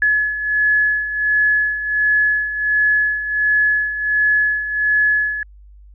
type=beating tone pair; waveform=sine; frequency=1702 / 1703.4 Hz; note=G#6 / G#6; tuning=+42 / +43 cents; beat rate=1.4 Hz; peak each=-21 / -15 dBFS; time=0.02-5.43 s; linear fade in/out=2 ms; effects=added 50 Hz sine -40 dBFS peak until 5.94 s